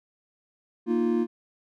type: chord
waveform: triangle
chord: Bb suspended fourth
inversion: none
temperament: equal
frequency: 233.1 / 311.1 / 349.2 Hz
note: Bb3 / Eb4 / F4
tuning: 0 / 0 / 0 cents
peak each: -23 / -28 / -23 dBFS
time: 0.86-1.27 s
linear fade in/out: 50 ms
effects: none